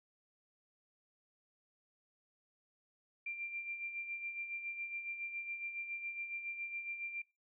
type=tone with tremolo; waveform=sine; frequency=2372 Hz; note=D7; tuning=17 cents sharp; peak=-37 dBFS; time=3.26-7.22 s; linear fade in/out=5 ms; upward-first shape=sine; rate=7.2 Hz; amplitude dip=55%; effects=noise-tail reverb RT60 0.3 s tail -26 dB re dry